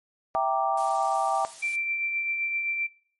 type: chord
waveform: sine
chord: E half-diminished seventh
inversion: none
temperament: equal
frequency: 659.3 / 784 / 932.3 / 1174.7 Hz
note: E5 / G5 / Bb5 / D6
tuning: 0 / 0 / 0 / 0 cents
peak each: -27 / -25 / -30 / -29 dBFS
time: 0.35-1.45 s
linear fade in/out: 0 ms
type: noise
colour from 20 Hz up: blue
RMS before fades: -41 dBFS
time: 0.77-1.76 s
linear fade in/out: 5 ms
type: tone with tremolo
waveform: sine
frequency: 2349 Hz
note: D7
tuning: in tune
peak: -25 dBFS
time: 1.62-2.87 s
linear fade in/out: 10 ms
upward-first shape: triangle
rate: 7.7 Hz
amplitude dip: 45%
effects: noise-tail reverb RT60 0.5 s tail -17 dB re dry + MP3 48 kbps